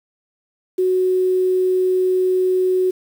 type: tone with quantisation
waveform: sine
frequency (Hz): 370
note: F#4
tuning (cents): 0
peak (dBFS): -14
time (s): 0.78-2.91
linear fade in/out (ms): 10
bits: 7
effects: none